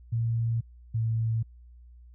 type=tone pair in turn; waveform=sine; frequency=115.2 / 112.89 Hz; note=A#2 / A2; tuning=-20 / +45 cents; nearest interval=unison; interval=35 cents; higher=first; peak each=-24 dBFS; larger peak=neither; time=0.12-0.61 / 0.94-1.43 s; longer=neither; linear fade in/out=10 ms; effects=added 60 Hz sine -48 dBFS peak until 2.14 s